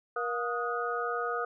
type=tone cluster; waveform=sine; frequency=474.3 / 710 / 1246 / 1457 Hz; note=A#4 / F5 / D#6 / F#6; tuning=+30 / +28 / +2 / -27 cents; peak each=-34 / -37 / -33 / -37 dBFS; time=0.16-1.45 s; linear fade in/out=5 ms; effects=none